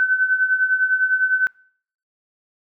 sine tone with tremolo, 1519 Hz, F#6, 45 cents sharp, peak -12 dBFS, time 0-1.47 s, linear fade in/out 0 ms, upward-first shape triangle, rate 9.9 Hz, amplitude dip 75%, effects noise-tail reverb RT60 0.6 s tail -26 dB re dry

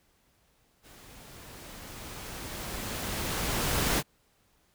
pink noise with level ramp, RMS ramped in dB -53 to -26 dBFS, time 0.82-4.03 s, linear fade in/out 50 ms, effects pink hiss -68 dBFS RMS until 4.74 s

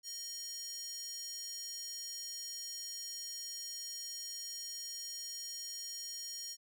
square tone with high-pass filter, 622.3 Hz, D#5, in tune, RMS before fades -44 dBFS, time 0.03-6.57 s, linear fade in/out 50 ms, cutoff 5500 Hz, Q 4, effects none

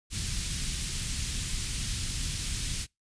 pink band-stop noise, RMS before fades -32 dBFS, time 0.1-2.87 s, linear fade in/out 50 ms, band 140 to 3200 Hz, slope 12 dB/octave, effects noise-tail reverb RT60 0.2 s tail -26 dB re dry + resampled to 22050 Hz

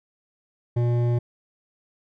triangle tone with hard clipping, 120 Hz, B2, 49 cents flat, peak -21 dBFS, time 0.76-1.19 s, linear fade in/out 10 ms, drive 15 dB, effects none

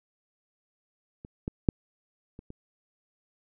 clicks, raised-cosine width 3 ms, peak -29 / -18 / -7 / -30 / -29 dBFS, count 5, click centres 1.249 / 1.479 / 1.688 / 2.391 / 2.504 s, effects none

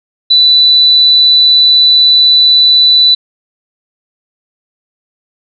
sine tone, 3978 Hz, B7, 12 cents sharp, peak -3 dBFS, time 0.3-3.15 s, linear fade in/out 10 ms, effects none

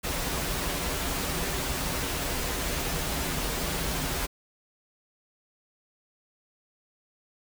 pink noise with comb filter, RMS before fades -30 dBFS, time 0.03-4.27 s, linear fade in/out 20 ms, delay 9.3 ms, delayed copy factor -0.55, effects none

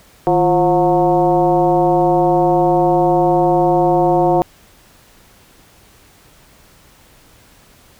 sine tone with frequency modulation, 534 Hz, C5, 35 cents sharp, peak -10 dBFS, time 0.27-4.42 s, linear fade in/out 0 ms, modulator 188 Hz, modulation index 1.7, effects pink hiss -48 dBFS RMS until 7.99 s

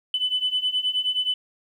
sine beating tone pair, 3000 / 3009.5 Hz, F#7 / F#7, +23 / +29 cents, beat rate 9.5 Hz, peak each -25 / -23 dBFS, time 0.14-1.34 s, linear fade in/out 2 ms, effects tanh soft clip ceiling -15 dBFS + 10-bit

